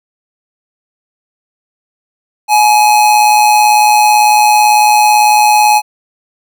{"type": "tone with amplitude modulation", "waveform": "square", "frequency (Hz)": 843, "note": "G#5", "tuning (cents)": 26, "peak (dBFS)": -4, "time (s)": [2.48, 5.82], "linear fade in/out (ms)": 50, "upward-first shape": "sine", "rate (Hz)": 118, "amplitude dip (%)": 40, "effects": []}